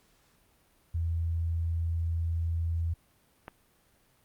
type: tone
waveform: sine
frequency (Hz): 83.2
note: E2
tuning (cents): +17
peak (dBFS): -27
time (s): 0.94-2.94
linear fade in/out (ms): 10
type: click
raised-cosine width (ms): 0.5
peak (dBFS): -25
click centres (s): 3.481
effects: pink hiss -66 dBFS RMS until 4.24 s + Opus 48 kbps